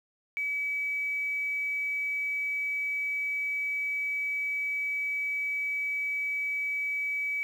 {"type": "tone with quantisation", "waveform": "sine", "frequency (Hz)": 2285, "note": "D7", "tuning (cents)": -48, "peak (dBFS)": -28, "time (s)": [0.37, 7.43], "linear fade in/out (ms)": 0, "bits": 9, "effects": []}